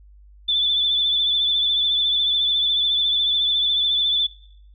sine tone with vibrato, 3499 Hz, A7, 10 cents flat, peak -17 dBFS, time 0.48-4.27 s, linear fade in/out 10 ms, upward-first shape sine, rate 14 Hz, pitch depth 34 cents each way, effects noise-tail reverb RT60 0.7 s tail -20 dB re dry + added 50 Hz sine -45 dBFS peak until 4.74 s

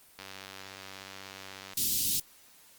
click train, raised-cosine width 0.2 ms, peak -25 dBFS, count 150, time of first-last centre 0.19-1.734 s, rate 96.5 Hz
white band-stop noise, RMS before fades -29 dBFS, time 1.77-2.2 s, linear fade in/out 5 ms, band 300 to 3400 Hz, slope 24 dB/octave
effects white hiss -58 dBFS RMS until 2.78 s + Opus 24 kbps

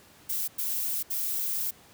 violet noise bursts at uneven times, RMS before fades -30 dBFS, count 3, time 0.29-0.48 / 0.58-1.03 / 1.1-1.71 s, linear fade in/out 10 ms, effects pink hiss -55 dBFS RMS until 1.93 s + high-pass 80 Hz 12 dB/octave

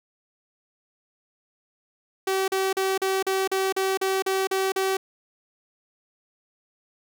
sawtooth tone bursts, 383.1 Hz, G4, 40 cents flat, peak -18 dBFS, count 11, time 2.27-4.97 s, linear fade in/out 5 ms, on 210 ms, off 39 ms, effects none

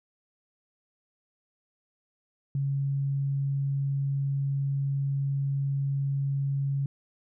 sine tone, 138.59 Hz, C#3, in tune, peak -25 dBFS, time 2.55-6.86 s, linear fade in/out 2 ms, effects none

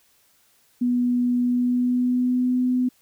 sine tone with pitch glide, 245.2 to 251.4 Hz, B3 to B3, -12 to +31 cents, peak -18 dBFS, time 0.81-2.89 s, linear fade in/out 10 ms, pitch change +43 cents, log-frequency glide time 1.44-2.58 s, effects white hiss -61 dBFS RMS until 3.01 s

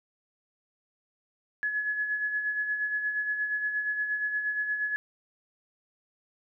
sine tone with tremolo, 1698 Hz, G#6, 38 cents sharp, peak -25 dBFS, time 1.63-4.96 s, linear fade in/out 0 ms, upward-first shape sine, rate 8.5 Hz, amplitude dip 50%, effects none

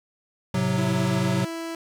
square chord, F# diminished, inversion first, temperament equal with one note detuned, 107.18 / 130.81 / 185 Hz, A2 / C3 / F#3, -45 / 0 / 0 cents, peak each -31 / -26 / -25 dBFS, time 0.54-1.45 s, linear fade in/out 5 ms
sawtooth tone, 330.3 Hz, E4, 4 cents sharp, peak -26 dBFS, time 0.78-1.75 s, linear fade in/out 2 ms
effects low-pass 10000 Hz 12 dB/octave + 8-bit

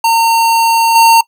square tone with level steps, 914 Hz, A#5, 34 cents flat, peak -8 / -4 dBFS, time 0.04-1.21 s, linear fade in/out 5 ms, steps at 0.95 s, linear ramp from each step 10 ms, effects noise-tail reverb RT60 0.1 s tail -20 dB re dry

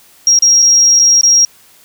sine tone with dropouts, 5620 Hz, F8, 10 cents sharp, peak -4 dBFS, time 0.27-1.45 s, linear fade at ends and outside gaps 1 ms, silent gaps 0.389-0.423 / 0.621-0.624 / 0.992-0.996 / 1.211-1.233 s, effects tanh soft clip ceiling 0 dBFS + white hiss -45 dBFS RMS until 1.84 s

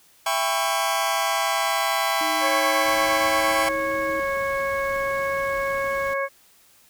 sawtooth chord, C# half-diminished seventh, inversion first, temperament just, 665.2 / 798.3 / 997.9 / 1108.7 Hz, E5 / G5 / B5 / C#6, +16 / +31 / +18 / 0 cents, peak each -23 / -22 / -24 / -23 dBFS, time 0.26-3.69 s, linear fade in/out 5 ms
sine tone with pitch glide, 312.4 to 320.4 Hz, D#4 to E4, +7 to -49 cents, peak -32 dBFS, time 2.21-4.2 s, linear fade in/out 0 ms, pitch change +44 cents, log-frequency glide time 2.59-3.93 s
harmonic tone, 550 Hz, C#5, 14 cents flat, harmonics 1 / 2 / 3 / 4, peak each -25 / -28 / -30 / -31 dBFS, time 2.4-6.29 s, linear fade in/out 50 ms
pink noise, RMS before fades -41 dBFS, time 2.85-6.14 s, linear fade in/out 5 ms
effects white hiss -56 dBFS RMS until 6.89 s

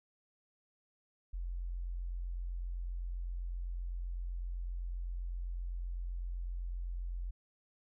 sine tone, 43.9 Hz, F1, 10 cents sharp, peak -36 dBFS, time 1.33-7.31 s, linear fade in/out 10 ms, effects none

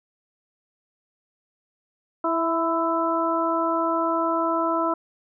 harmonic tone with a mistuned harmonic, 329.6 Hz, E4, in tune, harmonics 1 / 2 / 3 / 4, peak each -26 / -26 / -26 / -26 dBFS, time 2.24-4.94 s, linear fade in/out 5 ms, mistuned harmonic 3, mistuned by +25 cents, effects none

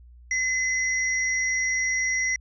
sine tone pair together, 2030 / 5742 Hz, B6 / F8, +47 / +47 cents, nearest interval octave + tritone, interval 1800 cents, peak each -23 / -29 dBFS, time 0.31-2.36 s, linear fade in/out 2 ms, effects added 60 Hz sine -46 dBFS peak until 2.4 s

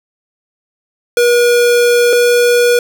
square tone pair in turn, 480.8 / 482.8 Hz, B4 / B4, -46 / -39 cents, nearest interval unison, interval 7 cents, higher second, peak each -8 dBFS, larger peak neither, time 1.17-2.13 / 2.13-2.79 s, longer first, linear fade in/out 2 ms, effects none

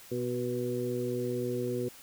harmonic tone with a mistuned harmonic, 123.47 Hz, B2, in tune, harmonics 1 / 2 / 3 / 4, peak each -37 / -36 / -33 / -36 dBFS, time 0.11-1.89 s, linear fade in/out 10 ms, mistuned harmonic 4, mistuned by -21 cents, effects white hiss -52 dBFS RMS until 2.02 s

